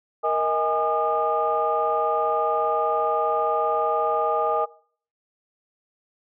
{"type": "tone cluster", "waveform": "sine", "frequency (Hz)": [468.1, 631, 822, 1216], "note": ["A#4", "D#5", "G#5", "D#6"], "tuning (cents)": [7, 24, -18, -40], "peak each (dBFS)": -25, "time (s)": [0.23, 4.66], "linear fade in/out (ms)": 20, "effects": ["noise-tail reverb RT60 0.5 s tail -21 dB re dry", "tanh soft clip ceiling -10 dBFS"]}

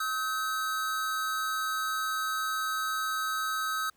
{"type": "tone pair together", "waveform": "square", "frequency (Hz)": [1280, 1542], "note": ["D#6", "G6"], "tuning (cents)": [49, -29], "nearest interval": "minor third", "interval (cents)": 322, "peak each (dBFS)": [-31, -35], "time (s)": [0, 3.9], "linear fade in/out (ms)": 5, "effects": ["pink hiss -68 dBFS RMS until 3.96 s"]}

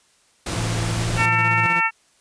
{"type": "noise", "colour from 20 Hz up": "pink", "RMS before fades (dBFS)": -27, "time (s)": [0.46, 1.26], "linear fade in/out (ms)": 5}
{"type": "tone with tremolo", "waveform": "sawtooth", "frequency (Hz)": 170, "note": "F3", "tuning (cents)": -46, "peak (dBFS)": -23, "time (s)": [0.51, 1.81], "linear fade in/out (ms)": 10, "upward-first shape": "square", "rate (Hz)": 16, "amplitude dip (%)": 50}
{"type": "tone with pitch glide", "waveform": "sine", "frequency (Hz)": [111.9, 113.79], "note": ["A2", "A#2"], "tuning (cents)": [30, -41], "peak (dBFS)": -23, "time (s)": [0.56, 1.66], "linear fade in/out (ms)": 0, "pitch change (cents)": 29, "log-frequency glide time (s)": [1, 1.07]}
{"type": "harmonic tone", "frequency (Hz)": 449.7, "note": "A4", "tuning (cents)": 38, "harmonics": [2, 3, 4, 5, 6], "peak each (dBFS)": [-23, -23, -23, -23, -23], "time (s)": [1.16, 1.91], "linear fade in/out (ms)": 50}
{"effects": ["white hiss -59 dBFS RMS until 2.2 s", "resampled to 22050 Hz"]}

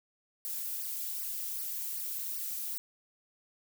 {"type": "noise with flanger", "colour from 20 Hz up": "violet", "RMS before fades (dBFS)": -37, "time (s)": [0.45, 2.78], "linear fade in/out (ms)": 0, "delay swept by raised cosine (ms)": [0.28, 4.28], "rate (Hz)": 2.6, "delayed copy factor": -1, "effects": []}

